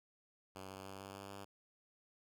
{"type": "tone with pitch steps", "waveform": "5% pulse", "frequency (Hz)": [95.3, 96.13, 96.97, 97.81, 98.66, 99.52], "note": ["G2", "G2", "G2", "G2", "G2", "G2"], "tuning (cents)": [-48, -33, -18, -3, 12, 27], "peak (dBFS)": -37, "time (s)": [0.55, 1.45], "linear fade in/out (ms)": 10, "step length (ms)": 150, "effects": []}